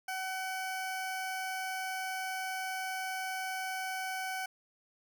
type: tone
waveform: 20% pulse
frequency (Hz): 755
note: F#5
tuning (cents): +35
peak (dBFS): -30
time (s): 0.08-4.46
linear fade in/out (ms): 5
effects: none